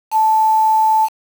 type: tone with quantisation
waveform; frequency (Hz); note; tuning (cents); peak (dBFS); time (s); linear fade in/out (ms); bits
sine; 876; A5; -8; -10; 0.11-1.09; 50; 5
effects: none